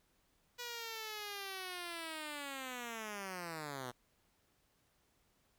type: linear sweep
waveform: 5% pulse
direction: down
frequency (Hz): 488.2 to 120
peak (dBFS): -31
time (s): 0.58-3.92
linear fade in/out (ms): 20
effects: pink hiss -75 dBFS RMS until 5.58 s